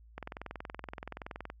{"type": "click train", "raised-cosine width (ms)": 0.5, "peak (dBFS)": -25, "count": 29, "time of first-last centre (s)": [0.18, 1.501], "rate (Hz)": 21.2, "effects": ["added 56 Hz sine -54 dBFS peak until 1.6 s"]}